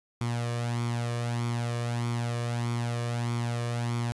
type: tone with flanger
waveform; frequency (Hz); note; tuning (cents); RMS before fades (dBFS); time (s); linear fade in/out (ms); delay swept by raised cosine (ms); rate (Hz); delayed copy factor
sawtooth; 118.8; A#2; +33; -30; 0.21-4.12; 0; 0.88 to 1.75; 1.6; +0.6
effects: resampled to 24000 Hz